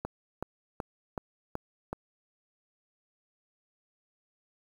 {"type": "click train", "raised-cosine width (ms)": 1, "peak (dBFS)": -19, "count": 6, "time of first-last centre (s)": [0.05, 1.93], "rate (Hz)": 2.66, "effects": ["8-bit"]}